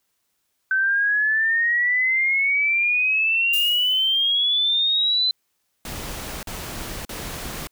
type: exponential sweep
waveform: sine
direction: up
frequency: 1529 to 4062 Hz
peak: -17 dBFS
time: 0.71-5.31 s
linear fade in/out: 2 ms
type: noise with exponential decay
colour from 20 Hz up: violet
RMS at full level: -27 dBFS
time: 3.53-4.55 s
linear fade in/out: 5 ms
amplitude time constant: 220 ms
type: noise bursts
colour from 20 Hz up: pink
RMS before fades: -32 dBFS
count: 3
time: 5.85-7.672 s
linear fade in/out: 2 ms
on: 580 ms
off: 41 ms
effects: white hiss -72 dBFS RMS until 7.71 s